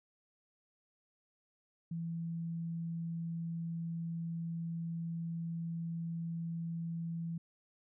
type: tone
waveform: sine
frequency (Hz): 166.7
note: E3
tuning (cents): +20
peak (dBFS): -36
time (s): 1.91-7.38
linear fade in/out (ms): 5
effects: none